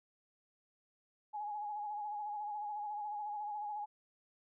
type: tone with vibrato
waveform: sine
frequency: 835 Hz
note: G#5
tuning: 9 cents sharp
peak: -38 dBFS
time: 1.33-3.86 s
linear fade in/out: 20 ms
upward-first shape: sine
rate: 14 Hz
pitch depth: 40 cents each way
effects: none